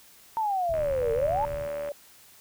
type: exponential two-way sweep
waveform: sine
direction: down then up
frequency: 915 to 447.6 to 915 Hz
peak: -24 dBFS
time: 0.37-1.45 s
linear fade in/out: 0 ms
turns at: 1.13 s
type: low-pass noise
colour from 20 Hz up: pink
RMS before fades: -39 dBFS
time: 0.69-1.67 s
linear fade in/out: 2 ms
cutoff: 160 Hz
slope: 96 dB/octave
type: click train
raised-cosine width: 0.5 ms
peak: -26 dBFS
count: 88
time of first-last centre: 0.74-1.888 s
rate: 75.8 Hz
type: tone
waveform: sine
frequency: 576 Hz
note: D5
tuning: 34 cents flat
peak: -30 dBFS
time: 1.02-1.92 s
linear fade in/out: 2 ms
effects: white hiss -54 dBFS RMS until 2.4 s